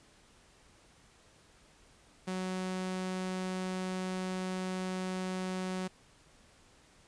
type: tone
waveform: sawtooth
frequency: 185.6 Hz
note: F#3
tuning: 6 cents sharp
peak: -30 dBFS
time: 2.27-5.88 s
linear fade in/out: 10 ms
effects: pink hiss -62 dBFS RMS until 7.07 s + resampled to 22050 Hz